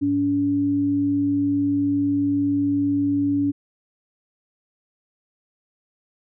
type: tone pair together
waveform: sine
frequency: 106.83 / 284.6 Hz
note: G#2 / C#4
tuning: +49 / +46 cents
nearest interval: octave + perfect fourth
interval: 1697 cents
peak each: -30 / -18 dBFS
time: 0.01-3.52 s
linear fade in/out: 20 ms
effects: none